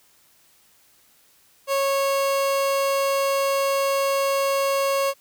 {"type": "tone", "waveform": "30% pulse", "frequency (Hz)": 550, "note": "C#5", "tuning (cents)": -14, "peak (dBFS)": -17, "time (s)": [1.67, 5.14], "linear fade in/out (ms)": 50, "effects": ["white hiss -58 dBFS RMS until 5.2 s"]}